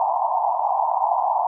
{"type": "band-pass noise", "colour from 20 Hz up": "white", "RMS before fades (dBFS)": -21, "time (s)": [0, 1.47], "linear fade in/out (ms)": 2, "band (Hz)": [670, 990], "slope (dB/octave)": 96, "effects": []}